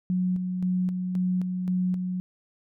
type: tone with tremolo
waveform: sine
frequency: 182.6 Hz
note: F#3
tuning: 23 cents flat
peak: -22 dBFS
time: 0.1-2.2 s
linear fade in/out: 0 ms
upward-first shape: square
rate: 1.9 Hz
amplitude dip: 40%
effects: none